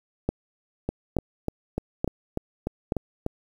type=two click trains; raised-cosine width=2 ms; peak=-10 / -13 dBFS; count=4 / 9; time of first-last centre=0.29-2.922 / 0.89-3.264 s; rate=1.14 / 3.37 Hz; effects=8-bit